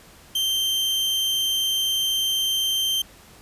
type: tone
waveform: 40% pulse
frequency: 3136 Hz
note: G7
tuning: in tune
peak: -20 dBFS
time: 0.35-3.02 s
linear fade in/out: 5 ms
effects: pink hiss -49 dBFS RMS until 3.41 s + resampled to 32000 Hz